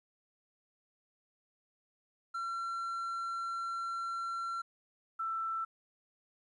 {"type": "tone pair in turn", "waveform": ["triangle", "sine"], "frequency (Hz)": [1360, 1332], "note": ["F6", "E6"], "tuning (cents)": [-46, 18], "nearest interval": "unison", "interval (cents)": 36, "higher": "first", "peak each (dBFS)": [-33, -33], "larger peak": "neither", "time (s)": [[2.34, 4.62], [5.19, 5.65]], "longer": "first", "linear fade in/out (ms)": 10, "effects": ["resampled to 24000 Hz", "12-bit"]}